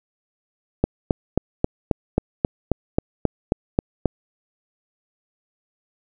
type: click train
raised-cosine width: 2 ms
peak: -3 dBFS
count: 13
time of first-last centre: 0.84-4.057 s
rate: 3.73 Hz
effects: none